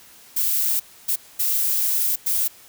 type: noise bursts at uneven times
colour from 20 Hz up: violet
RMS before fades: -21 dBFS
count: 4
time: 0.36-0.8 / 1.08-1.16 / 1.39-2.16 / 2.26-2.48 s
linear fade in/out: 10 ms
effects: white hiss -48 dBFS RMS until 2.68 s